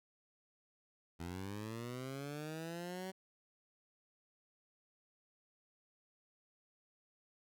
15% pulse linear sweep, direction up, 82.9 to 190.6 Hz, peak -36 dBFS, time 1.19-3.12 s, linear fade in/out 20 ms, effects none

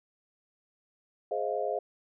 sine chord, F minor seventh, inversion first, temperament just, 419.1 / 523.8 / 628.6 / 698.5 Hz, Ab4 / C5 / Eb5 / F5, +16 / +2 / +18 / 0 cents, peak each -34 dBFS, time 1.31-1.79 s, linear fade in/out 5 ms, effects none

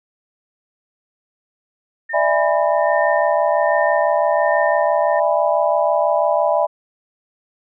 sine tone with tremolo, 1817 Hz, A#6, 45 cents flat, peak -21 dBFS, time 2.09-5.2 s, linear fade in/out 10 ms, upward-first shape sine, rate 1.3 Hz, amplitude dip 75%
sine chord, E dominant seventh, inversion third, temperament just, 593.3 / 659.3 / 824.1 / 988.9 Hz, D5 / E5 / G#5 / B5, +18 / 0 / -14 / +2 cents, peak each -18 / -18 / -21 / -22 dBFS, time 2.13-6.67 s, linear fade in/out 20 ms
effects none

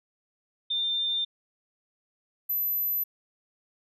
sine tone pair in turn, 3597 / 12040 Hz, A7 / F#9, +37 / +29 cents, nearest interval octave + major sixth, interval 2092 cents, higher second, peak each -25 dBFS, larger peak neither, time 0.7-1.25 / 2.49-3.04 s, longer neither, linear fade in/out 10 ms, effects none

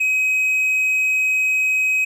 triangle tone, 2533 Hz, D#7, 30 cents sharp, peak -14 dBFS, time 0-2.05 s, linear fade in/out 10 ms, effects none

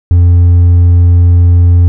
sine tone with hard clipping, 87.31 Hz, F2, in tune, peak -3 dBFS, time 0.11-1.88 s, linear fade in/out 0 ms, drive 2 dB, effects none

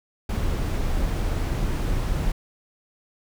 brown noise, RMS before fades -24 dBFS, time 0.29-2.32 s, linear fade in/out 5 ms, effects none

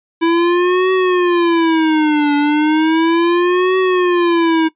square tone with vibrato, 329.7 Hz, E4, in tune, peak -11 dBFS, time 0.21-4.69 s, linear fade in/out 20 ms, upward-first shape triangle, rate 0.35 Hz, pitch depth 230 cents each way, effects noise-tail reverb RT60 0.1 s tail -18 dB re dry + resampled to 8000 Hz

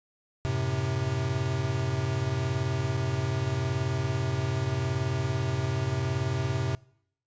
square chord, F# diminished, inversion none, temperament equal, 92.5 / 110 / 130.81 Hz, F#2 / A2 / C3, 0 / 0 / 0 cents, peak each -34 / -33 / -29 dBFS, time 0.45-6.75 s, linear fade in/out 0 ms, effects noise-tail reverb RT60 0.7 s tail -24 dB re dry + resampled to 16000 Hz

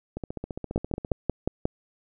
two click trains, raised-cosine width 2 ms, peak -10 / -19 dBFS, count 6 / 15, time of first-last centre 0.76-1.654 / 0.17-1.116 s, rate 5.59 / 14.8 Hz, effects none

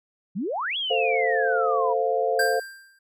sine exponential two-way sweep, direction up then down, 164.81 to 3398 to 938 Hz, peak -25 dBFS, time 0.35-1.94 s, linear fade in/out 20 ms, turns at 0.77 s
sine chord, F major, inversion first, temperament equal with one note detuned, 445.4 / 523.3 / 698.5 Hz, A4 / C5 / F5, +21 / 0 / 0 cents, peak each -25 dBFS, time 0.9-2.6 s, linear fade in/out 10 ms
square tone with exponential decay, 1584 Hz, G6, 18 cents sharp, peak -20 dBFS, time 2.39-2.99 s, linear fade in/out 5 ms, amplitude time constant 130 ms
effects none

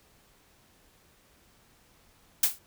blue noise with exponential decay, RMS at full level -17 dBFS, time 2.43-2.59 s, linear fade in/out 5 ms, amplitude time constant 33 ms, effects pink hiss -62 dBFS RMS until 2.66 s

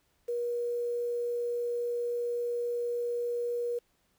sine tone with quantisation, 478.8 Hz, A#4, 46 cents sharp, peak -29 dBFS, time 0.28-3.79 s, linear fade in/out 10 ms, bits 9, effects pink hiss -72 dBFS RMS until 4.18 s

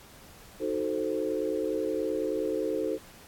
sine chord, D# diminished seventh, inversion none, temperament equal, 311.1 / 370 / 440 / 523.3 Hz, D#4 / F#4 / A4 / C5, 0 / 0 / 0 / 0 cents, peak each -33 / -34 / -31 / -33 dBFS, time 0.59-2.99 s, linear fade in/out 50 ms, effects pink hiss -52 dBFS RMS until 3.27 s + AAC 64 kbps

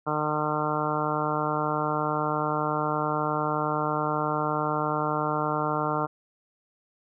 harmonic tone, 151.6 Hz, D#3, 45 cents flat, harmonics 1 / 2 / 3 / 4 / 5 / 6 / 7 / 8 / 9, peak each -33 / -33 / -33 / -33 / -33 / -33 / -33 / -33 / -33 dBFS, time 0.06-6.07 s, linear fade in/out 20 ms, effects none

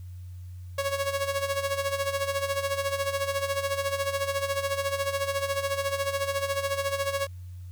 sawtooth tone with tremolo, 554.4 Hz, C#5, in tune, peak -20 dBFS, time 0.78-7.27 s, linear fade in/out 5 ms, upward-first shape sine, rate 14 Hz, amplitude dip 70%, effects added 90 Hz sine -38 dBFS peak until 7.71 s + white hiss -64 dBFS RMS until 7.71 s

